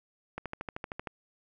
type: click train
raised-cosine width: 0.5 ms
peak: -21 dBFS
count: 10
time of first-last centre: 0.38-1.072 s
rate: 13 Hz
effects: none